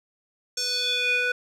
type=tone with band-pass filter sweep; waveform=square; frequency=493.9 Hz; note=B4; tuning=in tune; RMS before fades=-25 dBFS; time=0.57-1.32 s; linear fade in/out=5 ms; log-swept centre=5900 to 1800 Hz; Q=4.3; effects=none